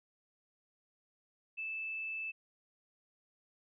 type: tone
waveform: sine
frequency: 2631 Hz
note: E7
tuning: 4 cents flat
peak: -37 dBFS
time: 1.57-2.32 s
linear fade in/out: 20 ms
effects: none